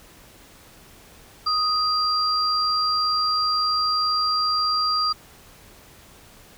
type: tone pair together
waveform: sine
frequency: 1248 / 4745 Hz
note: D#6 / D8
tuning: +5 / +17 cents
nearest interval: octave + major seventh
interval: 2312 cents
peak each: -22 dBFS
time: 1.46-5.13 s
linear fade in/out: 10 ms
effects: pink hiss -49 dBFS RMS until 6.57 s